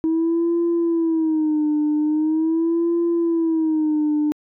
sine tone with vibrato, 319.5 Hz, D#4, 46 cents sharp, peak -15 dBFS, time 0.04-4.32 s, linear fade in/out 0 ms, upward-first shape sine, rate 0.42 Hz, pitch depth 110 cents each way, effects tanh soft clip ceiling -14 dBFS

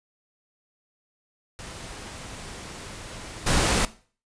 pink noise with level steps, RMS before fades -39 / -22 dBFS, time 1.59-3.85 s, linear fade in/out 0 ms, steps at 3.46 s, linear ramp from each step 10 ms, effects noise-tail reverb RT60 0.4 s tail -17 dB re dry + resampled to 22050 Hz

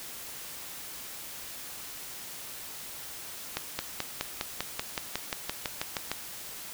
accelerating click train, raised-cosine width 0.2 ms, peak -12 dBFS, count 15, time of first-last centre 3.57-6.116 s, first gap 220 ms, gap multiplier 0.97, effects white hiss -42 dBFS RMS until 6.73 s

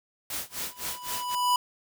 white noise with tremolo, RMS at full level -32 dBFS, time 0.3-1.35 s, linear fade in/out 2 ms, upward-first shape sine, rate 3.9 Hz, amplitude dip 95%
square tone with exponential growth, 987.8 Hz, B5, in tune, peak -20 dBFS, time 0.5-1.56 s, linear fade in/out 2 ms, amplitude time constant 230 ms
effects none

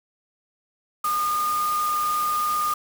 sine tone in noise, 1219 Hz, D#6, 36 cents flat, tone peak -21 dBFS, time 1.04-2.74 s, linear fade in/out 5 ms, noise white, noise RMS -34 dBFS, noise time 1.04-2.74 s, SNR +10 dB, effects none

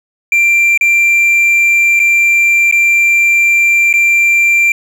triangle tone with dropouts, 2364 Hz, D7, 11 cents sharp, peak -5 dBFS, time 0.32-4.72 s, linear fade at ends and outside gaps 2 ms, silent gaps 0.776-0.81 / 1.994-1.999 / 2.713-2.724 / 3.929-3.938 s, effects none

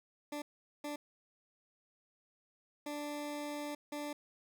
20% pulse tone bursts at uneven times, 293.7 Hz, D4, in tune, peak -34 dBFS, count 4, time 0.32-0.42 / 0.84-0.96 / 2.86-3.75 / 3.92-4.13 s, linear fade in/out 5 ms, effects none

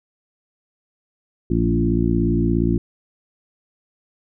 harmonic tone with a mistuned harmonic, 57.1 Hz, A#1, 35 cents flat, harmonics 1 / 2 / 3 / 4 / 5 / 6, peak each -23 / -23 / -23 / -23 / -23 / -23 dBFS, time 1.5-2.78 s, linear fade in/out 5 ms, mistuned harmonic 3, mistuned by +18 cents, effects none

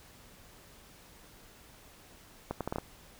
accelerating click train, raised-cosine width 1 ms, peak -19 dBFS, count 6, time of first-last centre 2.51-2.784 s, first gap 97 ms, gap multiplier 0.71, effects pink hiss -56 dBFS RMS until 3.19 s

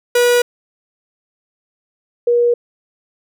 45% pulse / sine tone pair in turn, 485.4 / 478.2 Hz, B4 / A#4, -30 / +44 cents, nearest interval unison, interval 26 cents, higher first, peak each -10 dBFS, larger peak neither, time 0.15-0.42 / 2.27-2.54 s, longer neither, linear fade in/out 5 ms, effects none

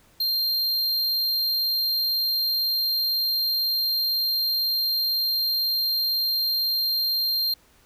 square tone, 4186 Hz, C8, in tune, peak -22 dBFS, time 0.2-7.54 s, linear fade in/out 5 ms, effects pink hiss -58 dBFS RMS until 7.85 s

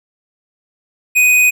triangle tone with hard clipping, 2493 Hz, D#7, 3 cents sharp, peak -9 dBFS, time 1.15-1.51 s, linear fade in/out 20 ms, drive 18 dB, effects none

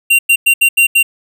square tone bursts at uneven times, 2765 Hz, F7, 18 cents flat, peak -7 dBFS, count 6, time 0.1-0.19 / 0.29-0.36 / 0.46-0.54 / 0.61-0.69 / 0.77-0.87 / 0.95-1.03 s, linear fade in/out 10 ms, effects none

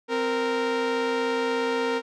sawtooth tone pair together, 260.3 / 463.8 Hz, C4 / A#4, -9 / -9 cents, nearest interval minor seventh, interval 1000 cents, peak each -26 / -20 dBFS, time 0.08-2.02 s, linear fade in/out 50 ms, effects low-pass 4000 Hz 12 dB/octave

